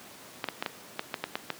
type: clicks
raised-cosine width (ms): 0.3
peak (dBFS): -13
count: 9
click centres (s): 0.442 / 0.487 / 0.625 / 0.662 / 0.994 / 1.142 / 1.24 / 1.355 / 1.503
effects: pink hiss -48 dBFS RMS until 1.59 s + high-pass 200 Hz 12 dB/octave